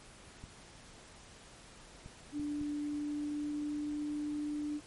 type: clicks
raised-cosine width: 5 ms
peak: -35 dBFS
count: 4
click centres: 0.439 / 2.061 / 2.397 / 2.614 s
type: tone with pitch glide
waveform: sine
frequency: 293.7 to 296.6 Hz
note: D4 to D4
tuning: 0 to +17 cents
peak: -34 dBFS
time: 2.32-4.81 s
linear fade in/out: 50 ms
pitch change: +17 cents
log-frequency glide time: 2.67-4.09 s
effects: pink hiss -55 dBFS RMS until 4.86 s + MP3 48 kbps